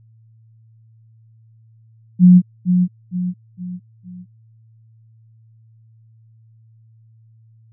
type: tone with echo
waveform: sine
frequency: 180.2 Hz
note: F#3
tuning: 45 cents flat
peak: -4 dBFS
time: 2.19-2.42 s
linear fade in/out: 50 ms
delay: 460 ms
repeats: 4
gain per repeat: -7 dB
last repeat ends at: 4.26 s
effects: added 112 Hz sine -47 dBFS peak until 7.72 s